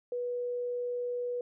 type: tone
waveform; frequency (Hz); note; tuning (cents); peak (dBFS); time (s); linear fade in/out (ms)
sine; 488.4; B4; -19; -31; 0.12-1.41; 2
effects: none